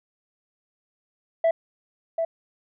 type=tone with echo; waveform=sine; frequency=660 Hz; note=E5; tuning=2 cents sharp; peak=-14 dBFS; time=1.44-1.51 s; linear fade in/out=5 ms; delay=740 ms; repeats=1; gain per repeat=-7 dB; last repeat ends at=2.25 s; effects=tanh soft clip ceiling -16 dBFS